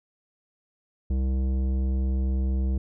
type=tone with tanh clipping; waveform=sine; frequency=65.41 Hz; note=C2; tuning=in tune; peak=-24 dBFS; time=1.1-2.78 s; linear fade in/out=5 ms; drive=13 dB; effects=none